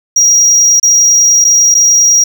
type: tone with dropouts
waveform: triangle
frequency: 5710 Hz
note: F8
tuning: 37 cents sharp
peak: -3 dBFS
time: 0.16-2.24 s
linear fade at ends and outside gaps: 5 ms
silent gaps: 0.799-0.829 / 1.444-1.448 / 1.744-1.749 s
effects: none